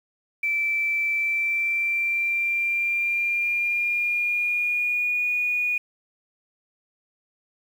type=tone with pitch glide; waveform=sine; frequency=2329 to 2455 Hz; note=D7 to D#7; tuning=-15 to -24 cents; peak=-21 dBFS; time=0.43-5.78 s; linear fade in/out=5 ms; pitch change=+91 cents; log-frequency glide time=1.15-5.29 s; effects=8-bit